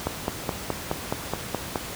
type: click train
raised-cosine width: 1 ms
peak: -10 dBFS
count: 9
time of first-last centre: 0.07-1.758 s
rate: 4.74 Hz
effects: pink hiss -35 dBFS RMS until 1.95 s + high-pass 60 Hz 12 dB/octave